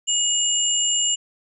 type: tone pair together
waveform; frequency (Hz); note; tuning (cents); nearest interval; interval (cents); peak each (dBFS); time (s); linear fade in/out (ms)
sine; 2895 / 7236; F#7 / A8; -38 / +48; octave + major third; 1586; -22 / -20; 0.07-1.16; 20
effects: none